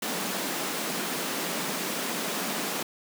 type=high-pass noise; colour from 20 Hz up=pink; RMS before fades=-31 dBFS; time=0.02-2.83 s; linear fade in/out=5 ms; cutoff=170 Hz; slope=48 dB/octave; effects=none